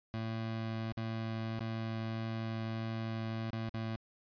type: tone with dropouts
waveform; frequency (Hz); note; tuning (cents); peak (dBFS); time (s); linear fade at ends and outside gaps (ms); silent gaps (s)
25% pulse; 112.3; A2; +36; -32; 0.14-3.96; 0; 0.923-0.972 / 1.592-1.606 / 3.505-3.531 / 3.693-3.741
effects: resampled to 11025 Hz

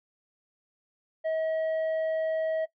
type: tone with tanh clipping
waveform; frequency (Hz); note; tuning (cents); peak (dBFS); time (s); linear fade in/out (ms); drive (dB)
sine; 639; D#5; +46; -27; 1.24-2.66; 20; 5
effects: noise-tail reverb RT60 0.1 s tail -18 dB re dry

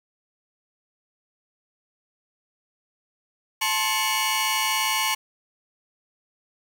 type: tone cluster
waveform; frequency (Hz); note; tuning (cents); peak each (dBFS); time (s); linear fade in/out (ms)
sawtooth; 873 / 1061 / 2239 / 2899; A5 / C6 / C#7 / F#7; -14 / +24 / +17 / -36; -24; 3.61-5.15; 10
effects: 7-bit

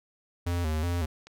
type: tone with vibrato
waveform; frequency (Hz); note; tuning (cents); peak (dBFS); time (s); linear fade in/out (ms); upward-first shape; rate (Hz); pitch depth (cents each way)
square; 82.41; E2; 0; -27; 0.46-1.06; 10; square; 2.7; 95
type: click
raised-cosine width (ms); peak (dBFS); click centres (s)
0.2; -30; 1.27
effects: none

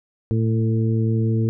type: harmonic tone with a mistuned harmonic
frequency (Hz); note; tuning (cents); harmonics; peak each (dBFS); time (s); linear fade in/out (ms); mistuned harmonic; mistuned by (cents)
111.8; A2; +28; 1 / 2 / 3 / 4; -18 / -24 / -28 / -30; 0.31-1.49; 0; 1; +23
effects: none

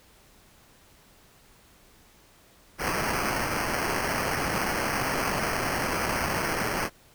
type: noise with sample-and-hold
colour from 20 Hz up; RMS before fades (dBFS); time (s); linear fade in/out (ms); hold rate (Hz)
blue; -28; 2.78-6.9; 50; 3675
effects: pink hiss -57 dBFS RMS until 7.14 s

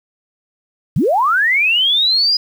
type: linear sweep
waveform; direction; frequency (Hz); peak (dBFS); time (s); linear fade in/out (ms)
sine; up; 102.6 to 4978; -11; 0.96-2.37; 5
effects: 7-bit

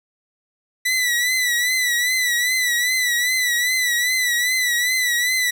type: tone with vibrato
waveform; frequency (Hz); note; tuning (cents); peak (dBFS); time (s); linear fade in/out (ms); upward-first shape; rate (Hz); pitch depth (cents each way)
sawtooth; 1975.5; B6; 0; -14; 0.85-5.51; 10; triangle; 2.5; 76
effects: none

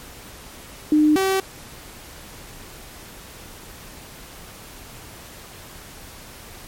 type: tone pair in turn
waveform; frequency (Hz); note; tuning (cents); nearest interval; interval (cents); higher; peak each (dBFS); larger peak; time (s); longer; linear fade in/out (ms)
sine / sawtooth; 303.5 / 383.6; D#4 / G4; -43 / -37; major third; 406; second; -12 / -14; first; 0.92-1.16 / 1.16-1.4; neither; 2
effects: pink hiss -41 dBFS RMS until 6.67 s + MP3 64 kbps

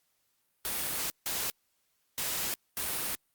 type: noise bursts at uneven times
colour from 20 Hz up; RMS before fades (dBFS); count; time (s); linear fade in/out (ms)
white; -33; 4; 0.65-1.1 / 1.26-1.5 / 2.18-2.54 / 2.77-3.15; 0
effects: white hiss -75 dBFS RMS until 3.34 s + Opus 48 kbps

